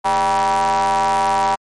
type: ring-modulated tone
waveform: square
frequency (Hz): 92.5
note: F#2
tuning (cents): 0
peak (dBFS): -12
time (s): 0.04-1.56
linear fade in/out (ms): 20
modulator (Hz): 873
effects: MP3 48 kbps